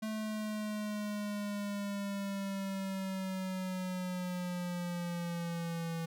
square linear sweep, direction down, 217.9 to 164.81 Hz, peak -36 dBFS, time 0.02-6.06 s, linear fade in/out 10 ms, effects none

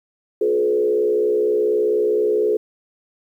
sine tone with frequency modulation, 427.3 Hz, G#4, 49 cents sharp, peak -15 dBFS, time 0.41-2.57 s, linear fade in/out 5 ms, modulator 64.2 Hz, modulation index 0.9, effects 9-bit

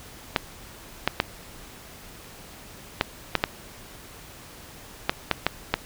clicks, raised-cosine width 0.3 ms, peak -3 dBFS, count 10, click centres 0.362 / 1.076 / 1.201 / 3.011 / 3.353 / 3.439 / 5.095 / 5.313 / 5.466 / 5.74 s, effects pink hiss -45 dBFS RMS until 5.85 s

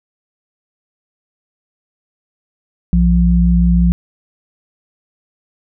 sine tone pair together, 60.29 / 174.61 Hz, B1 / F3, -41 / 0 cents, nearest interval octave + tritone, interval 1841 cents, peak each -11 dBFS, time 2.93-3.92 s, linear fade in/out 0 ms, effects none

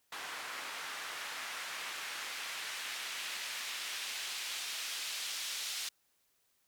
white noise with band-pass filter sweep, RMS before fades -41 dBFS, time 0.12-5.89 s, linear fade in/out 5 ms, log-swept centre 1300 to 3900 Hz, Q 0.94, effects white hiss -75 dBFS RMS until 6.67 s

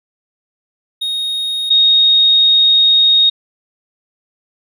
triangle / sine tone pair in turn, 3731 / 3731 Hz, A#7 / A#7, +1 / +1 cents, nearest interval unison, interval 0 cents, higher neither, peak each -15 / -7 dBFS, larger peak second, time 1.01-1.7 / 1.7-3.3 s, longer second, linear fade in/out 10 ms, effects none

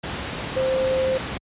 sine tone in noise, 523.3 Hz, C5, in tune, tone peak -19 dBFS, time 0.56-1.18 s, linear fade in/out 10 ms, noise pink, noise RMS -29 dBFS, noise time 0.03-1.38 s, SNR +7 dB, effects high-pass 60 Hz 12 dB/octave + resampled to 8000 Hz

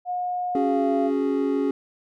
sine tone with pitch glide, 720 to 686.3 Hz, F#5 to F5, -47 to -30 cents, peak -24 dBFS, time 0.05-1.11 s, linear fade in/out 50 ms, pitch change -83 cents, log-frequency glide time 0.51-0.87 s
triangle chord, C# suspended fourth, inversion none, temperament just, 277.2 / 369.6 / 415.8 Hz, C#4 / F#4 / G#4, 0 / -2 / +2 cents, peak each -21 / -26 / -24 dBFS, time 0.55-1.71 s, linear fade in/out 2 ms
effects none

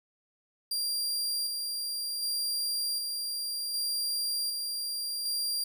sawtooth tone with tremolo, 4762 Hz, D8, 23 cents sharp, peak -26 dBFS, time 0.71-5.64 s, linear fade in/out 5 ms, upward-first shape square, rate 0.66 Hz, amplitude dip 30%, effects none

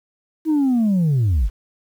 sine linear sweep, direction down, 324.1 to 40.22 Hz, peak -12 dBFS, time 0.45-1.5 s, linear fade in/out 50 ms, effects tanh soft clip ceiling -13 dBFS + 8-bit

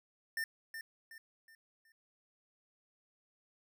square tone with echo, 1800 Hz, A6, 39 cents sharp, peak -35 dBFS, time 0.37-0.44 s, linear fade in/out 2 ms, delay 370 ms, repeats 4, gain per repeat -8 dB, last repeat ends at 1.92 s, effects none

